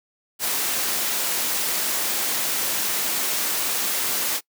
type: noise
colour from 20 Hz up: white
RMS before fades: -24 dBFS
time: 0.39-4.41 s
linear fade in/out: 50 ms
effects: noise-tail reverb RT60 0.1 s tail -24 dB re dry + high-pass 200 Hz 12 dB/octave